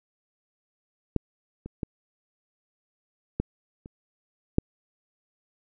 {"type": "clicks", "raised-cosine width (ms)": 3, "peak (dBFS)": [-10, -24, -16, -12, -29, -6], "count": 6, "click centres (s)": [1.163, 1.66, 1.832, 3.4, 3.859, 4.584], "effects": []}